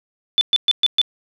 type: tone bursts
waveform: sine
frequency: 3504 Hz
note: A7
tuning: 8 cents flat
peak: -11 dBFS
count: 5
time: 0.38-1.015 s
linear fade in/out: 0 ms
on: 31 ms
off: 120 ms
effects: none